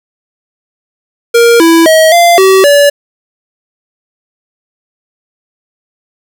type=tone with pitch steps; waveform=square; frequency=468.6 / 330.7 / 637 / 690 / 382 / 574 Hz; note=A#4 / E4 / D#5 / F5 / G4 / D5; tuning=+9 / +6 / +41 / -21 / -45 / -40 cents; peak=-3 dBFS; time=1.34-2.9 s; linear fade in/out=10 ms; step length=260 ms; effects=none